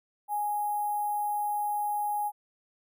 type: tone with sample-and-hold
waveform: sine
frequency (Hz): 830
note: G#5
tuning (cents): -1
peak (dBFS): -27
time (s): 0.28-2.32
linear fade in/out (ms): 50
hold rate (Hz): 11025
effects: none